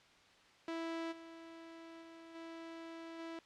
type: tone with level steps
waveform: sawtooth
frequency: 329.6 Hz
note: E4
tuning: in tune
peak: -35 / -47 / -49 / -43 / -40 dBFS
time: 0.68-3.39 s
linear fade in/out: 2 ms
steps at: 1.11 / 2.01 / 2.34 / 3.18 s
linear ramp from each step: 20 ms
effects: white hiss -64 dBFS RMS until 3.45 s + low-pass 4000 Hz 12 dB/octave